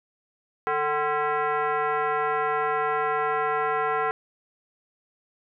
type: tone with frequency modulation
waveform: sine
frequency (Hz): 155.56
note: D#3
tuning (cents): 0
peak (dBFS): -22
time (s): 0.67-4.11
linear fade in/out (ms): 0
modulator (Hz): 599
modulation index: 2.5
effects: none